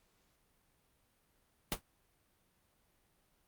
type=noise with exponential decay; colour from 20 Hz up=pink; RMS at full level=-29 dBFS; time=1.72-1.81 s; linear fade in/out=0 ms; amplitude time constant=18 ms; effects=pink hiss -74 dBFS RMS until 3.47 s + Opus 48 kbps